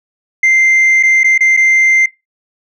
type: tone with dropouts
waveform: sine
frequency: 2088 Hz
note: C7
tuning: 4 cents flat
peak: -4 dBFS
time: 0.43-2.06 s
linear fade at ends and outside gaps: 5 ms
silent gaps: 1.028-1.033 / 1.234-1.242 / 1.379-1.406 / 1.567-1.572 s
effects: noise-tail reverb RT60 0.2 s tail -20 dB re dry + tanh soft clip ceiling -5 dBFS